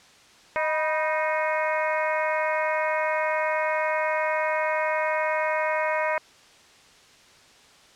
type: harmonic tone with a mistuned harmonic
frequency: 310.3 Hz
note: D#4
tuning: 5 cents flat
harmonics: 2 / 3 / 4 / 5 / 6 / 7 / 8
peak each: -26 / -28 / -34 / -33 / -32 / -32 / -38 dBFS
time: 0.56-6.18 s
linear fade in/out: 0 ms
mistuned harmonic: 3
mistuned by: +71 cents
effects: white hiss -53 dBFS RMS until 7.95 s + low-pass 6000 Hz 12 dB/octave